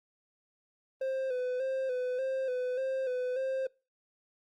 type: tone with vibrato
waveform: triangle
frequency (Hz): 515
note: C5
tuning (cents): -28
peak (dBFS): -28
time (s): 1.01-3.67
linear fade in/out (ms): 5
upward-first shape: square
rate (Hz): 1.7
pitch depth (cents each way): 45
effects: noise-tail reverb RT60 0.3 s tail -24 dB re dry + Opus 32 kbps